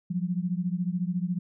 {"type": "beating tone pair", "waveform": "sine", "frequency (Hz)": [174, 188], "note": ["F3", "F#3"], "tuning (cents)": [-6, 28], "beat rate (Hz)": 14, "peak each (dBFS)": [-28, -30], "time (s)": [0.1, 1.39], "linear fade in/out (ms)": 10, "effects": []}